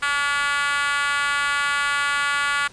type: tone with high-pass filter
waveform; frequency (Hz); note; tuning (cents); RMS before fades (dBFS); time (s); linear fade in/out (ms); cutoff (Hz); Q
5% pulse; 285.7; D4; -48; -22; 0.02-2.68; 10; 1300; 3.8
effects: pink hiss -47 dBFS RMS until 2.72 s + resampled to 22050 Hz